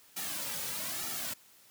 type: noise with flanger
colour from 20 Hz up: white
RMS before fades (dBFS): -37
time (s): 0.16-1.34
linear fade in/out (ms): 10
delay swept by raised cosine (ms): 1.9 to 2.9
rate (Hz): 1.1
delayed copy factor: -0.7
effects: white hiss -60 dBFS RMS until 1.7 s + high-pass 60 Hz 12 dB/octave